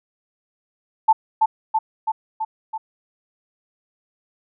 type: tone with echo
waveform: sine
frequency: 880 Hz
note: A5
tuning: in tune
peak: -9 dBFS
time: 1.08-1.13 s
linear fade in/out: 10 ms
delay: 330 ms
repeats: 5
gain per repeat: -3 dB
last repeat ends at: 2.78 s
effects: none